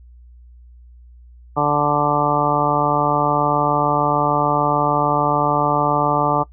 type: harmonic tone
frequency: 146.8 Hz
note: D3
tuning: in tune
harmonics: 1 / 2 / 3 / 4 / 5 / 6 / 7 / 8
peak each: -24 / -24 / -25 / -23 / -22 / -21 / -26 / -21 dBFS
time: 1.56-6.44 s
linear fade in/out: 20 ms
effects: noise-tail reverb RT60 0.1 s tail -19 dB re dry + added 60 Hz sine -41 dBFS peak until 6.52 s